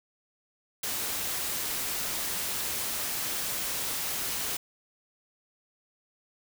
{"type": "noise", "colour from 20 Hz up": "white", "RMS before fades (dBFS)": -32, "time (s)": [0.83, 4.57], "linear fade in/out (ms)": 5, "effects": []}